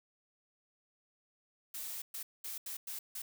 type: noise bursts at uneven times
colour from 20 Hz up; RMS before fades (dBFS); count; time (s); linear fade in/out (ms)
blue; -42; 6; 1.74-2.02 / 2.14-2.23 / 2.44-2.58 / 2.66-2.77 / 2.87-2.99 / 3.15-3.22; 5
effects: none